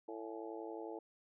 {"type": "harmonic tone with a mistuned harmonic", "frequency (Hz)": 111.4, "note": "A2", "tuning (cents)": 22, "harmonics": [3, 4, 5, 6, 7, 8], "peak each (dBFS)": [-47, -47, -52, -53, -56, -52], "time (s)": [0.08, 0.99], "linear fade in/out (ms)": 5, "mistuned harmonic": 8, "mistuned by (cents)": -81, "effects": []}